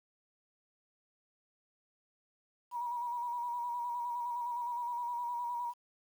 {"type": "tone with vibrato", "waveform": "sine", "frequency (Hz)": 961, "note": "B5", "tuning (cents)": -48, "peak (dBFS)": -34, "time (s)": [2.71, 5.74], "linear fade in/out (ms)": 50, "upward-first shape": "square", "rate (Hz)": 9.7, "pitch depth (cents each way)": 28, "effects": ["10-bit"]}